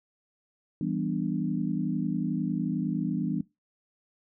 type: chord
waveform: sine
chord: E minor seventh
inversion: none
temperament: equal with one note detuned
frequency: 164.81 / 196 / 246.9 / 295.5 Hz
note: E3 / G3 / B3 / D4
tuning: 0 / 0 / 0 / +11 cents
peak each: -32 dBFS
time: 0.81-3.41 s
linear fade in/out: 2 ms
effects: noise-tail reverb RT60 0.2 s tail -19 dB re dry